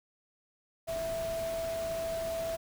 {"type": "tone in noise", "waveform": "sine", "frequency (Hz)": 659.3, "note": "E5", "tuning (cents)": 0, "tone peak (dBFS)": -32, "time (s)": [0.87, 2.57], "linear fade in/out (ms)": 20, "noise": "pink", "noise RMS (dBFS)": -43, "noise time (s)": [0.87, 2.57], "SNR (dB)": 8, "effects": []}